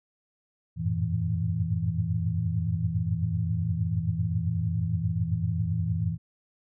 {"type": "tone cluster", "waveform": "sine", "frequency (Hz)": [88, 96.1, 106.6, 113.8, 163.6], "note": ["F2", "G2", "G#2", "A#2", "E3"], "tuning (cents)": [14, -34, 46, -41, -13], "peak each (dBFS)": [-32, -33, -32, -31, -29], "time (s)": [0.76, 6.18], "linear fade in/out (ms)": 50, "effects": []}